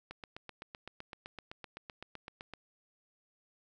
click train, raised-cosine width 0.3 ms, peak -28 dBFS, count 20, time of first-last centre 0.11-2.537 s, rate 7.83 Hz, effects none

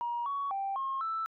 sine tone with pitch steps, 950 / 1120 / 785 / 1076 / 1322 Hz, A#5 / C#6 / G5 / C6 / E6, +33 / +18 / +2 / +48 / +5 cents, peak -30 dBFS, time 0.01-1.26 s, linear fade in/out 0 ms, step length 250 ms, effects tanh soft clip ceiling -26 dBFS

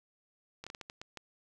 slowing click train, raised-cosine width 0.2 ms, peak -26 dBFS, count 8, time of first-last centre 0.64-1.173 s, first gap 26 ms, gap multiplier 1.35, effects 11-bit

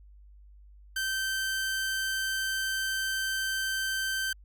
sawtooth tone, 1552 Hz, G6, 18 cents flat, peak -25 dBFS, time 0.96-4.33 s, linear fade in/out 5 ms, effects added 50 Hz sine -50 dBFS peak until 4.44 s

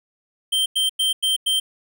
square tone bursts, 3136 Hz, G7, in tune, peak -18 dBFS, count 5, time 0.52-1.6 s, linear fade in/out 10 ms, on 140 ms, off 95 ms, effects none

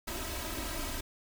pink noise with comb filter, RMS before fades -37 dBFS, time 0.07-1.01 s, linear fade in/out 10 ms, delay 3.1 ms, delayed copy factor +1, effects none

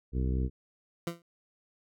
harmonic tone, 64.1 Hz, C2, 35 cents flat, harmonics 1 / 2 / 3 / 4 / 5 / 6 / 7, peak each -28 / -34 / -38 / -40 / -42 / -44 / -45 dBFS, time 0.12-0.5 s, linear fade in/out 50 ms
20% pulse tone with exponential decay, 170 Hz, F3, 46 cents flat, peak -24 dBFS, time 1.07-1.22 s, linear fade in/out 2 ms, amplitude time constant 32 ms
effects none

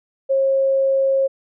sine tone, 540 Hz, C#5, 45 cents flat, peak -14 dBFS, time 0.29-1.28 s, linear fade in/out 20 ms, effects none

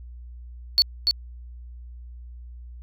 sine tone with echo, 4435 Hz, C#8, in tune, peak -12 dBFS, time 0.78-0.82 s, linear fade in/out 0 ms, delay 290 ms, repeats 1, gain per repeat -4 dB, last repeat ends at 1.11 s, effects tanh soft clip ceiling -10 dBFS + added 60 Hz sine -38 dBFS peak until 2.82 s

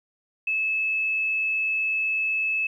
sine tone, 2604 Hz, E7, 22 cents flat, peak -22 dBFS, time 0.47-2.67 s, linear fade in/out 5 ms, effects 10-bit

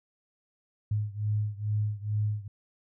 sine beating tone pair, 104.6 / 106.9 Hz, G#2 / A2, +13 / -49 cents, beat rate 2.3 Hz, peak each -29 / -31 dBFS, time 0.91-2.48 s, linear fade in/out 5 ms, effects none

